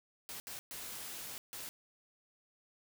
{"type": "noise bursts at uneven times", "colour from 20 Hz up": "white", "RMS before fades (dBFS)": -45, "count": 4, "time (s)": [[0.29, 0.4], [0.47, 0.59], [0.71, 1.38], [1.53, 1.69]], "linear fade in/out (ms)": 0, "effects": []}